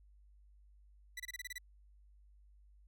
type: tone bursts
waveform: sawtooth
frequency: 1975.5 Hz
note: B6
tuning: in tune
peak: -38 dBFS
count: 8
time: 1.17-1.583 s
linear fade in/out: 5 ms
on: 28 ms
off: 27 ms
effects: added 50 Hz sine -60 dBFS peak until 2.87 s